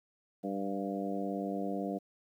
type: harmonic tone with a mistuned harmonic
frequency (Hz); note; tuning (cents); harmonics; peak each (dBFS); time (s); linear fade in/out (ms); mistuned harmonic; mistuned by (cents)
98; G2; 0; 2 / 3 / 4 / 5 / 6 / 7; -37 / -38 / -43 / -41 / -43 / -41; 0.43-1.99; 20; 7; +25
effects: 11-bit